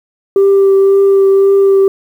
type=tone with vibrato; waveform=sine; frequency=392 Hz; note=G4; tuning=in tune; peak=-3 dBFS; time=0.36-1.88 s; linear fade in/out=2 ms; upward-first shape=triangle; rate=1.9 Hz; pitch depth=14 cents each way; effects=tanh soft clip ceiling -3 dBFS + 7-bit